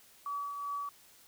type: tone with tremolo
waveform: sine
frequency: 1142 Hz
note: D6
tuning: 49 cents flat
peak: -33 dBFS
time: 0.26-0.89 s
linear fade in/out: 2 ms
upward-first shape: triangle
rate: 2.6 Hz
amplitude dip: 45%
effects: white hiss -60 dBFS RMS until 1.27 s